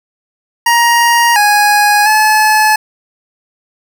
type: tone with pitch steps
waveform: 25% pulse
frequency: 942 / 829 / 860 Hz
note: A#5 / G#5 / A5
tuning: +18 / -3 / -40 cents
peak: -3 dBFS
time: 0.66-2.76 s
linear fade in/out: 5 ms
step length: 700 ms
effects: none